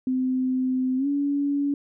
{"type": "tone with pitch glide", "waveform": "sine", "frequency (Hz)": [257.4, 284], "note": ["C4", "C#4"], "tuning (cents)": [-28, 42], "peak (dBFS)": -21, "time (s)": [0.07, 1.74], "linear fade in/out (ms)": 2, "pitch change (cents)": 170, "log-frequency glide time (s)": [0.97, 1.07], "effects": []}